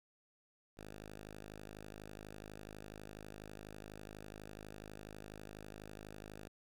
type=tone; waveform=5% pulse; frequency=52.1 Hz; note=G#1; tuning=6 cents sharp; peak=-38 dBFS; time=0.77-6.48 s; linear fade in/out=5 ms; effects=none